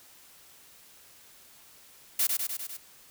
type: noise with echo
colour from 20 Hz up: blue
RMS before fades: -25 dBFS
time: 2.19-2.27 s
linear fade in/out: 5 ms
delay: 100 ms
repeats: 5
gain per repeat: -3 dB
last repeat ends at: 2.77 s
effects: white hiss -55 dBFS RMS until 3.1 s